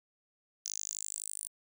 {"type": "tone with high-pass filter sweep", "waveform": "sawtooth", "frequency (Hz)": 51.9, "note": "G#1", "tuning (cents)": 0, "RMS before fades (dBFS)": -40, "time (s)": [0.65, 1.48], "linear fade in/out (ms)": 5, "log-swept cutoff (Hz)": [6100, 9300], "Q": 8.3, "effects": []}